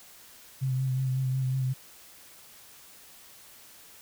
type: tone with vibrato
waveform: sine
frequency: 130.81 Hz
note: C3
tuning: in tune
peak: -25 dBFS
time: 0.61-1.74 s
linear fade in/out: 20 ms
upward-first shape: sine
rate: 5.5 Hz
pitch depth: 27 cents each way
effects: white hiss -52 dBFS RMS until 4.01 s